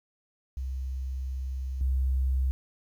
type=tone with level steps; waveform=sine; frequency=65.41 Hz; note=C2; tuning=in tune; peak=-30 / -23 dBFS; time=0.57-2.51 s; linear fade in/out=0 ms; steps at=1.81 s; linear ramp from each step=2 ms; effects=10-bit